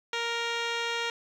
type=tone with low-pass filter; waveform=10% pulse; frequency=466.9 Hz; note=A#4; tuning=3 cents sharp; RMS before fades=-31 dBFS; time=0.13-1.1 s; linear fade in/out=2 ms; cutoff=4400 Hz; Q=3.4; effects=10-bit